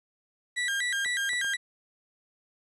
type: tone with vibrato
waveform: 35% pulse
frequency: 1773 Hz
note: A6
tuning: 13 cents sharp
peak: -25 dBFS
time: 0.56-1.57 s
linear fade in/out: 20 ms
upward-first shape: square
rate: 4.1 Hz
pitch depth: 170 cents each way
type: clicks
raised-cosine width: 0.5 ms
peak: -30 dBFS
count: 3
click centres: 1.061 / 1.333 / 1.446 s
effects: resampled to 24000 Hz + 10-bit